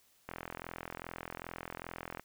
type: click train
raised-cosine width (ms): 0.5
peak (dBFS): -25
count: 82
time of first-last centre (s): 0.29-2.196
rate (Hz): 42.5
effects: white hiss -68 dBFS RMS until 2.24 s